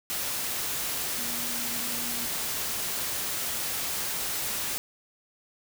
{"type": "tone in noise", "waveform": "sine", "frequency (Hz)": 239.2, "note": "A#3", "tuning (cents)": 45, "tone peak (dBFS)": -41, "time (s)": [1.18, 2.26], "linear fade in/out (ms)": 0, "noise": "white", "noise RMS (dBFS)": -31, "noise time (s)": [0.1, 4.78], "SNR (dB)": -13, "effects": []}